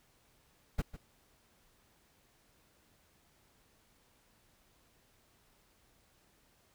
brown noise with echo, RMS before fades -31 dBFS, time 0.78-0.82 s, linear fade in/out 10 ms, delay 150 ms, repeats 1, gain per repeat -14 dB, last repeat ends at 0.97 s, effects pink hiss -69 dBFS RMS until 6.74 s

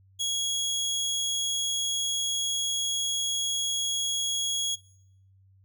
25% pulse tone, 3322 Hz, G#7, in tune, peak -23 dBFS, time 0.19-4.76 s, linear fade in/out 20 ms, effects noise-tail reverb RT60 0.7 s tail -21 dB re dry + added 96 Hz sine -56 dBFS peak until 5.64 s

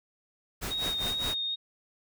pink noise with tremolo, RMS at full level -34 dBFS, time 0.61-1.35 s, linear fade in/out 20 ms, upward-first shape sine, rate 4.9 Hz, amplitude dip 85%
sine tone with vibrato, 3729 Hz, A#7, in tune, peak -29 dBFS, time 0.7-1.56 s, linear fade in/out 20 ms, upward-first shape sine, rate 2.4 Hz, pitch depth 19 cents each way
effects none

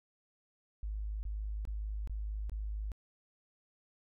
sine tone bursts, 52.2 Hz, G#1, 10 cents sharp, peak -35 dBFS, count 5, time 0.83-2.918 s, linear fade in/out 0 ms, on 400 ms, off 22 ms, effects none

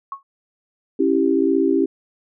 sine tone with exponential decay, 1100 Hz, C#6, 14 cents flat, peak -22 dBFS, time 0.12-0.23 s, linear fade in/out 2 ms, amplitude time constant 23 ms
sine chord, C# diminished, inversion none, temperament equal with one note detuned, 274.2 / 329.6 / 392 Hz, C#4 / E4 / G4, -19 / 0 / 0 cents, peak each -19 dBFS, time 0.99-1.86 s, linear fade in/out 10 ms
effects none

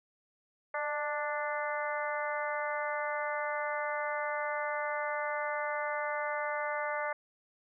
harmonic tone with a mistuned harmonic, 294.1 Hz, D4, 3 cents sharp, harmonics 2 / 3 / 4 / 5 / 6 / 7, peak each -36 / -38 / -39 / -40 / -41 / -41 dBFS, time 0.74-7.13 s, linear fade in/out 5 ms, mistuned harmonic 2, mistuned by +27 cents, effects none

